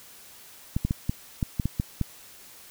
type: clicks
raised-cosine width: 5 ms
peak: -12 dBFS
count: 9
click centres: 0.765 / 0.85 / 0.909 / 1.095 / 1.428 / 1.598 / 1.656 / 1.799 / 2.013 s
effects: white hiss -49 dBFS RMS until 2.7 s